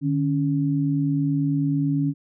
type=tone pair together; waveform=sine; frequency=150 / 279.1 Hz; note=D3 / C#4; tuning=+37 / +12 cents; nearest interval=major seventh; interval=1075 cents; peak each=-22 dBFS; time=0.01-2.14 s; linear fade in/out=50 ms; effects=none